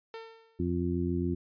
sawtooth tone with exponential decay, 451.3 Hz, A4, 44 cents sharp, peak -34 dBFS, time 0.14-0.74 s, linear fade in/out 1 ms, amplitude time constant 130 ms
harmonic tone, 87.31 Hz, F2, in tune, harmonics 1 / 2 / 3 / 4, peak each -33 / -33 / -33 / -33 dBFS, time 0.59-1.35 s, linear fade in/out 10 ms
effects resampled to 11025 Hz

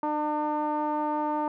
sawtooth tone with low-pass filter, 300.9 Hz, D4, 42 cents sharp, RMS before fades -28 dBFS, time 0.03-1.48 s, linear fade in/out 2 ms, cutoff 980 Hz, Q 5.9, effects none

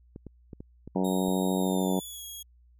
clicks, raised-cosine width 3 ms, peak -28 dBFS, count 6, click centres 0.161 / 0.267 / 0.532 / 0.605 / 0.876 / 1.284 s
harmonic tone, 93.4 Hz, F#2, 17 cents sharp, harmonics 2 / 3 / 4 / 5 / 6 / 7 / 8 / 9 / 10, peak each -27 / -31 / -33 / -35 / -37 / -38 / -39 / -40 / -41 dBFS, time 0.95-2 s, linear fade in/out 10 ms
10% pulse tone with pitch glide, 3736 to 3309 Hz, A#7 to G#7, +3 to -7 cents, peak -32 dBFS, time 1.04-2.43 s, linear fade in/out 10 ms, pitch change -210 cents, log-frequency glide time 1.58-2.24 s
effects added 60 Hz sine -56 dBFS peak until 2.79 s

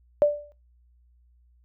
sine tone with exponential decay, 587.3 Hz, D5, in tune, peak -12 dBFS, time 0.22-0.52 s, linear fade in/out 0 ms, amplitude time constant 65 ms, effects noise-tail reverb RT60 0.3 s tail -19 dB re dry + added 60 Hz sine -57 dBFS peak until 1.64 s

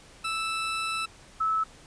20% pulse / sine tone pair in turn, 1318.5 / 1304.1 Hz, E6 / E6, 0 / -19 cents, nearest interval unison, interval 19 cents, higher first, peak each -23 / -23 dBFS, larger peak neither, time 0.24-1.06 / 1.4-1.64 s, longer first, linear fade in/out 10 ms, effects pink hiss -52 dBFS RMS until 1.86 s + resampled to 22050 Hz

